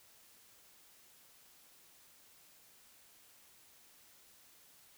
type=silence; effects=white hiss -63 dBFS RMS until 4.97 s